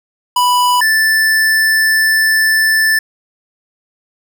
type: tone pair in turn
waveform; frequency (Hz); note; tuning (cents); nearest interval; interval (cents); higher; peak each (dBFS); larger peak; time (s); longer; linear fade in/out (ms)
square; 987.8 / 1760.1; B5 / A6; 0 / 0; minor seventh; 1000; second; -10; neither; 0.36-0.81 / 0.81-2.99; second; 5
effects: none